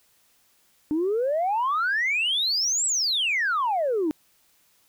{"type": "exponential two-way sweep", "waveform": "sine", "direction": "up then down", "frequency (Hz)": [293.7, 7960, 293.7], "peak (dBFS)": -20, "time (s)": [0.91, 4.11], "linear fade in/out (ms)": 0, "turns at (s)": 2.86, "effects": ["tanh soft clip ceiling -18 dBFS", "white hiss -63 dBFS RMS until 4.88 s"]}